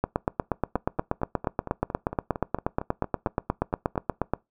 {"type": "two click trains", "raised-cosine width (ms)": 1, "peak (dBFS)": [-9, -18], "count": [37, 15], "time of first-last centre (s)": [[0.04, 4.336], [0.76, 3.956]], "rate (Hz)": [8.38, 4.38], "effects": ["noise-tail reverb RT60 0.2 s tail -23 dB re dry"]}